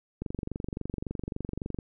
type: click train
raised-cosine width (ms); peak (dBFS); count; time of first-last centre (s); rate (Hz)
3; -20; 38; 0.22-1.788; 23.6
effects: none